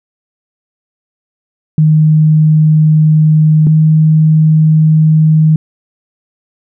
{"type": "tone pair in turn", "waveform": "sine", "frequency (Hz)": [155.1, 156.54], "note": ["D#3", "D#3"], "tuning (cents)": [-5, 11], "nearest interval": "unison", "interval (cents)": 16, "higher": "second", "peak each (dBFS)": -4, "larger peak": "neither", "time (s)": [[1.78, 3.67], [3.67, 5.56]], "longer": "neither", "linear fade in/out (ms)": 2, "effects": []}